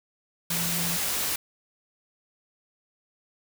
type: tone in noise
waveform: sine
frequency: 170 Hz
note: F3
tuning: 46 cents flat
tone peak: -32 dBFS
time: 0.5-0.97 s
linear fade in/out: 5 ms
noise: white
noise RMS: -28 dBFS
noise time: 0.5-1.36 s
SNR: -7 dB
effects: none